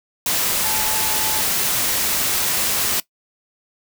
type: tone in noise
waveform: sine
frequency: 869 Hz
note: A5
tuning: 22 cents flat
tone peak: -29 dBFS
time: 0.64-1.41 s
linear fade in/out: 2 ms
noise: white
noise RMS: -20 dBFS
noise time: 0.26-3 s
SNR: -12 dB
effects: noise-tail reverb RT60 0.1 s tail -19 dB re dry